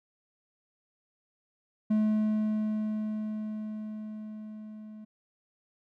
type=tone with level ramp; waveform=triangle; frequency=214.7 Hz; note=A3; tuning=42 cents flat; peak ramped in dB=-20 to -41 dBFS; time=1.9-5.05 s; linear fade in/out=10 ms; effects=none